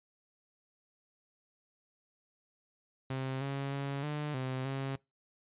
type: tone with pitch steps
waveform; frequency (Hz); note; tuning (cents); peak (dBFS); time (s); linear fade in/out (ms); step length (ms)
sawtooth; 132.3 / 138.2 / 139.3 / 149.2 / 130.2 / 135.5; C3 / C#3 / C#3 / D3 / C3 / C#3; +20 / -5 / +9 / +28 / -8 / -39; -30; 3.1-4.96; 5; 310
effects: noise-tail reverb RT60 0.2 s tail -22 dB re dry + resampled to 8000 Hz